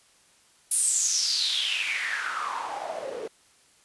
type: noise with band-pass filter sweep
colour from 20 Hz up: white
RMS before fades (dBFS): -28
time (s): 0.71-3.28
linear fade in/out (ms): 5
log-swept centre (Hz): 10000 to 420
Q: 7.1
effects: white hiss -60 dBFS RMS until 3.84 s + resampled to 24000 Hz